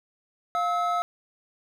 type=tone pair together; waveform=triangle; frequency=701.6 / 1295 Hz; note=F5 / E6; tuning=+8 / -31 cents; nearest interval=major seventh; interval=1061 cents; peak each=-24 dBFS; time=0.55-1.02 s; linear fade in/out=0 ms; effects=none